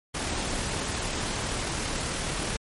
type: noise with amplitude modulation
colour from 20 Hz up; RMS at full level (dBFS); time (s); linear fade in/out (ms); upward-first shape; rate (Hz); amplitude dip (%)
pink; -29; 0.14-2.57; 10; sine; 38.6; 25
effects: MP3 48 kbps